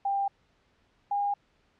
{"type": "tone pair in turn", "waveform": "sine", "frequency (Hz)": [794, 810.7], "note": ["G5", "G#5"], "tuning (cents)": [22, -42], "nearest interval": "unison", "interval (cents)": 36, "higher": "second", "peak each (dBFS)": -25, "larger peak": "neither", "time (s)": [[0.05, 0.28], [1.11, 1.34]], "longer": "neither", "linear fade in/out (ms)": 5, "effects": ["pink hiss -68 dBFS RMS until 1.79 s", "low-pass 4000 Hz 12 dB/octave"]}